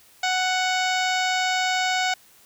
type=harmonic tone with a mistuned harmonic; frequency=741 Hz; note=F#5; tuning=2 cents sharp; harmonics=1 / 2 / 3 / 4 / 5 / 6 / 7 / 8 / 9 / 10; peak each=-24 / -27 / -28 / -32 / -32 / -35 / -35 / -39 / -39 / -39 dBFS; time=0.23-2.14 s; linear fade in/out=5 ms; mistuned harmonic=9; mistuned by=+28 cents; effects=white hiss -54 dBFS RMS until 2.45 s